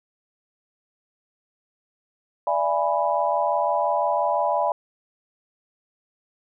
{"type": "chord", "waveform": "sine", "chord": "E dominant seventh", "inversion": "third", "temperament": "equal with one note detuned", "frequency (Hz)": [587.3, 673.1, 830.6, 987.8], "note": ["D5", "E5", "G#5", "B5"], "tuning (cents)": [0, 36, 0, 0], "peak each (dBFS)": -25, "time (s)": [2.47, 4.72], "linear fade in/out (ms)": 2, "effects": []}